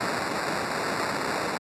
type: noise with sample-and-hold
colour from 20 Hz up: violet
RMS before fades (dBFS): -28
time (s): 0-1.58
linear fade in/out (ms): 10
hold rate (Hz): 3150
effects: high-pass 150 Hz 12 dB/octave + low-pass 9000 Hz 12 dB/octave